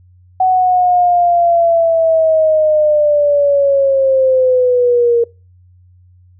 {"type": "linear sweep", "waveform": "sine", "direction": "down", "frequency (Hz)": [749, 466.2], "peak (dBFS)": -8, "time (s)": [0.4, 5.24], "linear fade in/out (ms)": 5, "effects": ["noise-tail reverb RT60 0.3 s tail -25 dB re dry", "added 90 Hz sine -43 dBFS peak until 6.39 s"]}